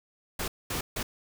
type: noise bursts at uneven times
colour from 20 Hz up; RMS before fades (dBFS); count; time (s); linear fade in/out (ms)
pink; -32; 3; 0.39-0.48 / 0.7-0.81 / 0.96-1.03; 5
effects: none